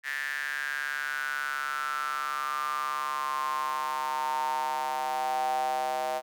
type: tone with high-pass filter sweep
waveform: square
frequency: 70.3 Hz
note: C#2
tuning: 25 cents sharp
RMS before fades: -31 dBFS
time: 0.03-6.22 s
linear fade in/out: 50 ms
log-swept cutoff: 1800 to 690 Hz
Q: 9.2
effects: none